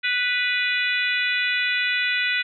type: harmonic tone with a mistuned harmonic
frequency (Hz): 493.9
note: B4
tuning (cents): 0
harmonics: 3 / 4 / 5 / 6 / 7 / 8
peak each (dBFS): -26 / -25 / -25 / -32 / -30 / -33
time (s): 0.03-2.43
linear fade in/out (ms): 20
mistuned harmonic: 6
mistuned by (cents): -23
effects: none